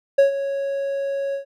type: tone with ADSR envelope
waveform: triangle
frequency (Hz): 553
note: C#5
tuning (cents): -4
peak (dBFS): -7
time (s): 0.18-1.45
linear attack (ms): 9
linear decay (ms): 120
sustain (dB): -13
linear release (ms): 110
effects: none